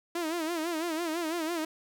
sawtooth tone with vibrato, 329.6 Hz, E4, in tune, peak -26 dBFS, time 0.15-1.65 s, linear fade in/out 5 ms, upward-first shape sine, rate 6 Hz, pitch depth 110 cents each way, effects none

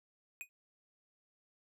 square tone with exponential decay, 2489 Hz, D#7, in tune, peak -38 dBFS, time 0.41-0.49 s, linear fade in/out 0 ms, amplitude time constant 16 ms, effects none

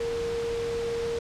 sine tone in noise, 466.2 Hz, A#4, in tune, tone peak -27 dBFS, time 0-1.19 s, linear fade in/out 5 ms, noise pink, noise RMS -38 dBFS, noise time 0-1.19 s, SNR +8 dB, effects low-pass 6000 Hz 12 dB/octave

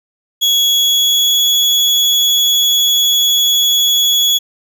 35% pulse tone with pitch glide, 3349 to 3372 Hz, G#7 to G#7, +14 to +26 cents, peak -8 dBFS, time 0.41-4.39 s, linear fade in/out 20 ms, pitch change +12 cents, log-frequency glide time 0.66-1.44 s, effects none

